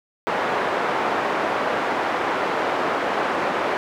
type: band-pass noise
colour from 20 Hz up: pink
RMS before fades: -23 dBFS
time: 0.27-3.77 s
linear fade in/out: 0 ms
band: 450 to 1500 Hz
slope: 12 dB/octave
effects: none